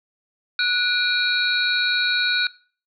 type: tone cluster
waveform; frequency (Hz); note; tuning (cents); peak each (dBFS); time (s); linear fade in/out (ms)
sine; 1470 / 2402 / 3853 / 4209 / 4394; F#6 / D7 / B7 / C8 / C#8; -12 / +38 / -44 / +9 / -16; -21 / -27 / -24 / -27 / -29; 0.59-2.47; 2
effects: noise-tail reverb RT60 0.4 s tail -19 dB re dry